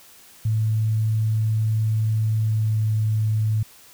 sine tone with pitch glide, 109.6 to 108.59 Hz, A2 to A2, -6 to -22 cents, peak -18 dBFS, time 0.45-3.63 s, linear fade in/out 5 ms, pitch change -16 cents, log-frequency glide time 2.4-2.84 s, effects white hiss -49 dBFS RMS until 3.93 s

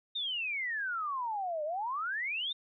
sine exponential two-way sweep, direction down then up, 3723 to 587.3 to 3723 Hz, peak -32 dBFS, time 0.15-2.53 s, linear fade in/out 10 ms, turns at 1.64 s, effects none

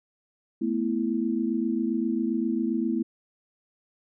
sine chord, A suspended second, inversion none, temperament just, 220 / 247.5 / 330 Hz, A3 / B3 / E4, 0 / +4 / +2 cents, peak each -28 dBFS, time 0.61-3.03 s, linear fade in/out 10 ms, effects none

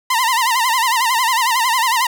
sawtooth tone with vibrato, 969 Hz, B5, 33 cents flat, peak -10 dBFS, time 0.1-2.07 s, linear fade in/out 5 ms, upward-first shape sine, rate 11 Hz, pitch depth 140 cents each way, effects none

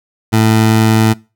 20% pulse tone, 110.5 Hz, A2, 8 cents sharp, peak -3 dBFS, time 0.32-1.14 s, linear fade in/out 20 ms, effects noise-tail reverb RT60 0.3 s tail -23 dB re dry

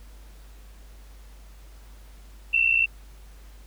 sine tone pair together, 2663 / 2724 Hz, E7 / F7, +17 / -44 cents, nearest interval unison, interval 39 cents, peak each -21 dBFS, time 2.53-2.86 s, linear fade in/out 10 ms, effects added 50 Hz sine -44 dBFS peak until 3.66 s + pink hiss -56 dBFS RMS until 3.66 s

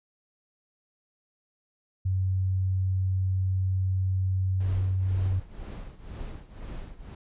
sine tone, 94.1 Hz, F#2, 30 cents sharp, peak -23 dBFS, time 2.05-5.4 s, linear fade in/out 10 ms
brown noise with tremolo, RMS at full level -35 dBFS, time 4.6-7.15 s, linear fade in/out 5 ms, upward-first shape triangle, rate 2 Hz, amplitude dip 85%
effects resampled to 8000 Hz

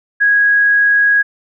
sine tone, 1654 Hz, G#6, 8 cents flat, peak -8 dBFS, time 0.2-1.23 s, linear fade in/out 20 ms, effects none

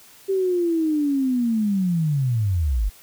sine linear sweep, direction down, 392 to 43.65 Hz, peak -18 dBFS, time 0.28-2.9 s, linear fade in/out 20 ms, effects white hiss -49 dBFS RMS until 3.02 s

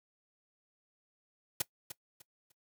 white noise with echo, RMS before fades -30 dBFS, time 1.6-1.62 s, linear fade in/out 5 ms, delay 300 ms, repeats 3, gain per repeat -12 dB, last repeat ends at 2.52 s, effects noise-tail reverb RT60 0.1 s tail -20 dB re dry

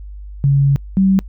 sine tone pair in turn, 139.3 / 191.97 Hz, C#3 / G3, +9 / -36 cents, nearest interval tritone, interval 555 cents, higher second, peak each -9 dBFS, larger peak neither, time 0.44-0.76 / 0.97-1.19 s, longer first, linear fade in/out 0 ms, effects noise-tail reverb RT60 0.1 s tail -26 dB re dry + added 50 Hz sine -29 dBFS peak until 1.28 s

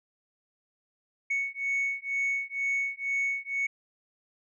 sine beating tone pair, 2217 / 2219.1 Hz, C#7 / C#7, 0 / +1 cents, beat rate 2.1 Hz, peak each -29 dBFS, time 1.3-3.67 s, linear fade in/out 10 ms, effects tanh soft clip ceiling -23 dBFS

